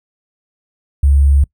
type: tone with sample-and-hold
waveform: sine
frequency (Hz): 70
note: C#2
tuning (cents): +18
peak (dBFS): -7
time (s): 1.03-1.44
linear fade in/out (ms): 5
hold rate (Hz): 8820
effects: noise-tail reverb RT60 0.1 s tail -23 dB re dry